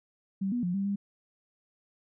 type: tone with pitch steps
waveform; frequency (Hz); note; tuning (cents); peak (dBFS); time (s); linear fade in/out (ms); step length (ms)
sine; 193.9 / 243.1 / 177.5 / 196.8 / 200.3; G3 / B3 / F3 / G3 / G3; -19 / -27 / +28 / +7 / +38; -27; 0.41-0.96; 10; 110
effects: none